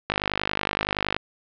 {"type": "click train", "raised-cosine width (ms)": 0.3, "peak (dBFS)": -6, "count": 55, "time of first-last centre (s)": [0.1, 1.165], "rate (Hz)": 50.7, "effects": ["low-pass 4000 Hz 12 dB/octave"]}